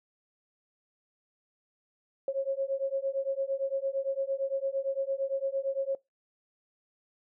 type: beating tone pair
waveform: sine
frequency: 539 / 547.8 Hz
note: C#5 / C#5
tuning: -49 / -21 cents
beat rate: 8.8 Hz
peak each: -31 dBFS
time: 2.28-5.95 s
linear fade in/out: 2 ms
effects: noise-tail reverb RT60 0.2 s tail -24 dB re dry